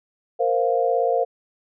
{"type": "chord", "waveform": "sine", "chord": "Bb suspended second", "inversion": "none", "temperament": "equal", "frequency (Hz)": [466.2, 523.3, 698.5], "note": ["Bb4", "C5", "F5"], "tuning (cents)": [0, 0, 0], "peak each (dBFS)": -22, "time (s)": [0.39, 1.25], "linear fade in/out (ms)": 20, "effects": []}